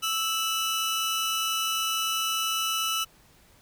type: tone pair together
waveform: sawtooth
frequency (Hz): 1318.5 / 2954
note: E6 / F#7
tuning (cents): 0 / -3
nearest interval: octave + major second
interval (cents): 1397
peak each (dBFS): -25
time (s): 0.02-3.05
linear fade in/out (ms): 20
effects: pink hiss -58 dBFS RMS until 3.61 s